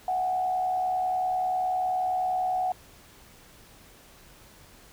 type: tone with frequency modulation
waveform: sine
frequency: 740 Hz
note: F#5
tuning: in tune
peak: -24 dBFS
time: 0.08-2.72 s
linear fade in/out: 2 ms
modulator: 70.1 Hz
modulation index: 0.44
effects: pink hiss -53 dBFS RMS until 4.92 s